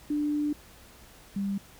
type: tone pair in turn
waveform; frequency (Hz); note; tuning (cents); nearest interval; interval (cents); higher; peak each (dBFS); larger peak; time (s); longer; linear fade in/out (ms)
sine; 295.8 / 198.22; D4 / G3; +13 / +20; perfect fifth; 693; first; -25 / -27; first; 0.1-0.53 / 1.36-1.58; first; 5
effects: added 60 Hz sine -59 dBFS peak until 1.79 s + pink hiss -53 dBFS RMS until 1.79 s